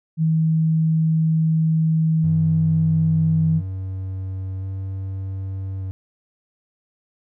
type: tone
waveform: sine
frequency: 160 Hz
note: D#3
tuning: 49 cents sharp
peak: -15 dBFS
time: 0.17-3.62 s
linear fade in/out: 50 ms
type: tone with vibrato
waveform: triangle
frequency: 95.3 Hz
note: G2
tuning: 48 cents flat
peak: -23 dBFS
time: 2.24-5.91 s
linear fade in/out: 0 ms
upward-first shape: square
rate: 0.42 Hz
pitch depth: 11 cents each way
effects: none